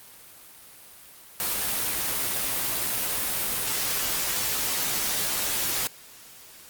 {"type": "noise with comb filter", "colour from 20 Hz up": "white", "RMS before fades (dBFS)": -27, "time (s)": [1.4, 5.87], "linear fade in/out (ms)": 0, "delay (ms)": 13, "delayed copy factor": -0.55, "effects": ["white hiss -48 dBFS RMS until 6.69 s", "Opus 32 kbps"]}